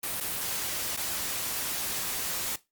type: noise with dropouts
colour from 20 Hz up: white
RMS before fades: -32 dBFS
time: 0.03-2.56 s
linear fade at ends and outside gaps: 5 ms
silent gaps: 0.203-0.207 / 0.965-0.972 s
effects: noise-tail reverb RT60 0.2 s tail -17 dB re dry + Opus 32 kbps